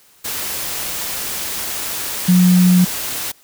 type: tone in noise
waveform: sine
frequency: 180.7 Hz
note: F#3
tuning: 41 cents flat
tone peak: -8 dBFS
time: 2.28-2.85 s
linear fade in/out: 10 ms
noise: white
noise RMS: -24 dBFS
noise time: 0.24-3.32 s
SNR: +13 dB
effects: white hiss -51 dBFS RMS until 3.43 s